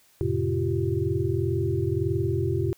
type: tone cluster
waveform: sine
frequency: 90.6 / 111.6 / 133.7 / 344.4 / 385.8 Hz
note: F#2 / A2 / C3 / F4 / G4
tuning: -36 / +25 / +38 / -24 / -28 cents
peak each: -29 dBFS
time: 0.21-2.73 s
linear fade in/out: 0 ms
effects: white hiss -60 dBFS RMS until 2.77 s